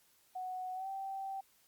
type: tone with pitch glide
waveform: sine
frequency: 740 to 776.8 Hz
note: F#5 to G5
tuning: 0 to -16 cents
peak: -38 dBFS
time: 0.35-1.41 s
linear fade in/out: 10 ms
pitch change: +84 cents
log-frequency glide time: 0.74-0.88 s
effects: white hiss -69 dBFS RMS until 1.67 s + Opus 48 kbps